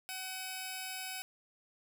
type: tone pair together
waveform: 10% pulse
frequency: 754 / 2550 Hz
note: F#5 / D#7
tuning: +32 / +42 cents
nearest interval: octave + major sixth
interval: 2110 cents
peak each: -34 / -34 dBFS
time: 0.09-1.22 s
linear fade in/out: 0 ms
effects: none